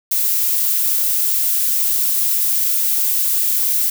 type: noise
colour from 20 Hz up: violet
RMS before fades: -17 dBFS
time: 0.11-3.9 s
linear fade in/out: 5 ms
effects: none